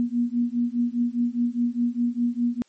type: beating tone pair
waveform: sine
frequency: 237.3 / 242.2 Hz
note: A#3 / B3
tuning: +31 / -34 cents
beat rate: 4.9 Hz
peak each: -24 dBFS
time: 0-2.62 s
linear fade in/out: 0 ms
effects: white hiss -63 dBFS RMS until 2.68 s + MP3 32 kbps